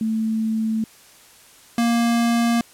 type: tone pair in turn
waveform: sine / square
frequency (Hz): 221.1 / 234.2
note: A3 / A#3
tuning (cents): +9 / +8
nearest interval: minor second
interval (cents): 99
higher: second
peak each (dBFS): -19 / -17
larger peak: second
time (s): 0.01-0.84 / 1.78-2.61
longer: neither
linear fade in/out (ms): 2
effects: white hiss -49 dBFS RMS until 2.73 s + low-pass 12000 Hz 12 dB/octave